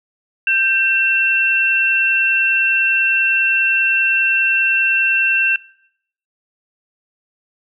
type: tone pair together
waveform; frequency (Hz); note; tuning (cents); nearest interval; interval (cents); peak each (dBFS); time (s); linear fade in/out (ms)
sine; 1568.8 / 2705; G6 / E7; +1 / +44; major sixth; 943; -18 / -14; 0.47-5.56; 2
effects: noise-tail reverb RT60 0.7 s tail -21 dB re dry